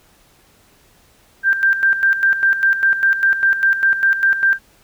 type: tone with tremolo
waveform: sine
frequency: 1579 Hz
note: G6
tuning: 12 cents sharp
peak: -10 dBFS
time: 1.43-4.59 s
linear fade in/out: 50 ms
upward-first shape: square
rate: 5 Hz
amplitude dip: 65%
effects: pink hiss -53 dBFS RMS until 4.83 s